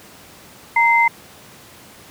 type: tone pair together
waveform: sine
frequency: 932 / 2075 Hz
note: A#5 / C7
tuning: -1 / -15 cents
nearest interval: octave + major second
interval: 1386 cents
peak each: -14 dBFS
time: 0.76-1.08 s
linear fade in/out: 5 ms
effects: pink hiss -43 dBFS RMS until 2.1 s + high-pass 100 Hz 12 dB/octave